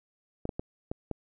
clicks, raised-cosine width 2 ms, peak -19 dBFS, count 5, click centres 0.454 / 0.492 / 0.595 / 0.915 / 1.113 s, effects none

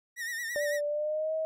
45% pulse tone with vibrato, 1874 Hz, A#6, 9 cents sharp, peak -33 dBFS, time 0.16-0.81 s, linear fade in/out 50 ms, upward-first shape sine, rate 9 Hz, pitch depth 73 cents each way
sine tone with pitch glide, 586 to 635.4 Hz, D5 to D#5, -4 to +36 cents, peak -28 dBFS, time 0.56-1.45 s, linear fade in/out 0 ms, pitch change +140 cents, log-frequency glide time 0.86-1.34 s
effects none

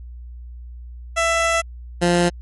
15% pulse tone pair in turn, 665 / 174.52 Hz, E5 / F3, +15 / -1 cents, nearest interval octave + major seventh, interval 2316 cents, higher first, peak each -10 / -8 dBFS, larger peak second, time 1.16-1.62 / 2.01-2.3 s, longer first, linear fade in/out 20 ms, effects added 60 Hz sine -33 dBFS peak until 2.41 s + MP3 48 kbps

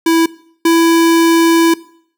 square tone pair in turn, 329.2 / 331.9 Hz, E4 / E4, -2 / +12 cents, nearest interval unison, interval 14 cents, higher second, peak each -9 / -8 dBFS, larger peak second, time 0.06-0.26 / 0.65-1.74 s, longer second, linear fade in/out 5 ms, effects noise-tail reverb RT60 0.6 s tail -20 dB re dry

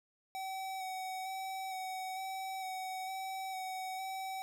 square tone with vibrato, 758 Hz, F#5, 42 cents sharp, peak -39 dBFS, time 0.35-4.42 s, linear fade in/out 0 ms, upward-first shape square, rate 1.1 Hz, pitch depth 14 cents each way, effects none

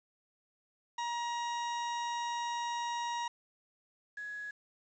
40% pulse / sine tone pair in turn, 948 / 1677 Hz, A#5 / G#6, +29 / +16 cents, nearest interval minor seventh, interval 987 cents, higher second, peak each -33 / -39 dBFS, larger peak first, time 0.98-3.28 / 4.17-4.51 s, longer first, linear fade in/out 5 ms, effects resampled to 16000 Hz + 10-bit

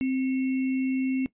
sine tone with sample-and-hold, 261.6 Hz, C4, in tune, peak -23 dBFS, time 0.01-1.26 s, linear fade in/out 0 ms, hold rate 2450 Hz, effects noise-tail reverb RT60 0.1 s tail -18 dB re dry + resampled to 8000 Hz

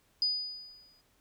sine tone with exponential decay, 4950 Hz, D#8, 10 cents flat, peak -24 dBFS, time 0.22-1.01 s, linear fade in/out 1 ms, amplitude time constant 170 ms, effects pink hiss -69 dBFS RMS until 1.2 s

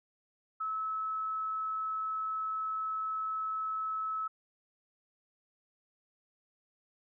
sine tone, 1298 Hz, E6, 27 cents flat, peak -32 dBFS, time 0.6-4.28 s, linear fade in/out 10 ms, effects none

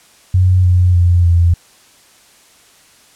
sine tone with pitch steps, 92 / 89.85 / 87.74 / 85.69 Hz, F#2 / F2 / F2 / F2, -9 / +50 / +9 / -32 cents, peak -7 dBFS, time 0.34-1.54 s, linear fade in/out 5 ms, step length 300 ms, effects white hiss -47 dBFS RMS until 3.15 s + low-pass 10000 Hz 12 dB/octave

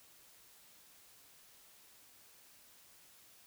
silence, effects white hiss -62 dBFS RMS until 3.46 s

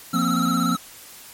square tone with vibrato, 1318.5 Hz, E6, in tune, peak -24 dBFS, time 0.13-0.77 s, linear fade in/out 10 ms, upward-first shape square, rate 17 Hz, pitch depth 44 cents each way
triangle chord, F suspended fourth, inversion none, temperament equal, 174.61 / 233.1 / 261.6 Hz, F3 / Bb3 / C4, 0 / 0 / 0 cents, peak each -22 dBFS, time 0.13-0.76 s, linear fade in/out 10 ms
effects white hiss -43 dBFS RMS until 1.33 s + MP3 64 kbps

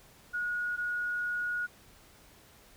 sine tone pair in turn, 1449 / 1449 Hz, F#6 / F#6, -37 / -37 cents, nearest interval unison, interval 0 cents, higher neither, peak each -30 / -30 dBFS, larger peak neither, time 0.33-0.77 / 0.77-1.67 s, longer second, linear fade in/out 20 ms, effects pink hiss -58 dBFS RMS until 2.76 s

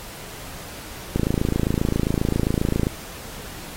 click train, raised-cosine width 3 ms, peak -7 dBFS, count 48, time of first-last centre 1.16-2.869 s, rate 27.5 Hz, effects pink hiss -38 dBFS RMS until 3.76 s + AAC 48 kbps

